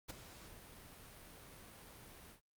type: noise with ADSR envelope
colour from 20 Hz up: pink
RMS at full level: -44 dBFS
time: 0.08-2.41 s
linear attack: 22 ms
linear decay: 11 ms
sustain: -12 dB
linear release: 110 ms
effects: Opus 48 kbps